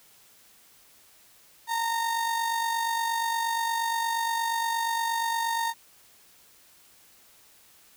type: tone with amplitude modulation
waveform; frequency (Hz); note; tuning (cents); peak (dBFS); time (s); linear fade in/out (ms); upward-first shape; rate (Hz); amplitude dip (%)
35% pulse; 920; A#5; -23; -22; 1.67-5.74; 50; sine; 48.5; 45
effects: white hiss -57 dBFS RMS until 7.96 s